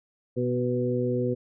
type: harmonic tone with a mistuned harmonic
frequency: 123.47 Hz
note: B2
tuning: in tune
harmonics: 1 / 2 / 3 / 4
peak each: -29 / -29 / -29 / -29 dBFS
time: 0.36-1.35 s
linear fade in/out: 20 ms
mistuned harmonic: 3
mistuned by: +15 cents
effects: none